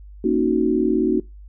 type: chord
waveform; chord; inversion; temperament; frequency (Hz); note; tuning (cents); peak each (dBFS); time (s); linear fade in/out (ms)
sine; D# minor seventh; second; equal with one note detuned; 233.1 / 273.7 / 311.1 / 370; A#3 / C#4 / D#4 / F#4; 0 / -22 / 0 / 0; -22 / -23 / -21 / -20; 0.24-1.2; 5
effects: noise-tail reverb RT60 0.2 s tail -22 dB re dry + added 50 Hz sine -38 dBFS peak until 1.48 s